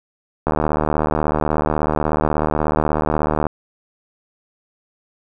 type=click train; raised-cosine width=1 ms; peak=-4 dBFS; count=230; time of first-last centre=0.47-3.467 s; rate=76.4 Hz; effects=none